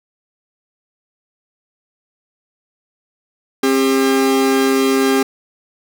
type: tone pair together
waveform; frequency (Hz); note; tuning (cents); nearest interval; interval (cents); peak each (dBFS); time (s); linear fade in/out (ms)
45% pulse; 267.6 / 400.9; C4 / G4; +39 / +39; perfect fifth; 700; -15; 3.63-5.23; 5
effects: none